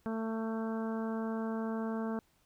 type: harmonic tone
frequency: 223.2 Hz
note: A3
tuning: 25 cents sharp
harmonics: 1 / 2 / 3 / 4 / 5 / 6 / 7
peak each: -34 / -40 / -44 / -46 / -48 / -50 / -51 dBFS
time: 0.06-2.19 s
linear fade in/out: 0 ms
effects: pink hiss -71 dBFS RMS until 2.45 s